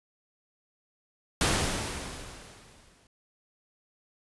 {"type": "noise with exponential decay", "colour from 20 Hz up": "pink", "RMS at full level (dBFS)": -23, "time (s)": [1.41, 3.07], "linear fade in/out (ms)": 2, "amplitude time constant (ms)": 360, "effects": ["resampled to 24000 Hz"]}